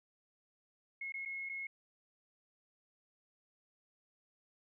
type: tone with dropouts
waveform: sine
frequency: 2170 Hz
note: C#7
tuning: 37 cents flat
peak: -39 dBFS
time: 1.01-1.67 s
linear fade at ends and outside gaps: 5 ms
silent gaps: 1.122-1.14 / 1.252-1.257 / 1.491-1.495 s
effects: none